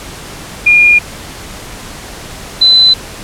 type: tone pair in turn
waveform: sine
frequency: 2421 / 4023 Hz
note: D#7 / B7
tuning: -48 / +31 cents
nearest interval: major sixth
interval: 879 cents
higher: second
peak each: -3 dBFS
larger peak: neither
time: 0.66-0.99 / 2.61-2.94 s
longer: neither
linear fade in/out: 10 ms
effects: pink hiss -28 dBFS RMS until 3.23 s + low-pass 11000 Hz 12 dB/octave